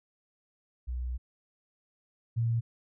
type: tone pair in turn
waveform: sine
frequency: 61.74 / 115.78 Hz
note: B1 / A#2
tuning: 0 / -11 cents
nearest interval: major seventh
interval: 1089 cents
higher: second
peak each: -31 / -25 dBFS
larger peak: second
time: 0.87-1.18 / 2.36-2.61 s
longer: first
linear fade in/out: 20 ms
effects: none